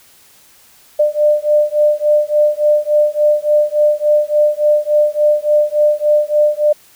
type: beating tone pair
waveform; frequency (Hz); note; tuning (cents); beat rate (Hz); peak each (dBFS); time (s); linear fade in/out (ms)
sine; 596 / 599.5; D5 / D5; +25 / +36; 3.5; -13; 0.99-6.73; 10
effects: white hiss -47 dBFS RMS until 6.95 s